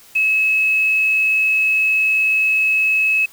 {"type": "tone with quantisation", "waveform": "sine", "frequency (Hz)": 2581, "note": "E7", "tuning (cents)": -37, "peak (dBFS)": -13, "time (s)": [0.15, 3.26], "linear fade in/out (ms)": 10, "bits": 6, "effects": ["white hiss -46 dBFS RMS until 3.32 s"]}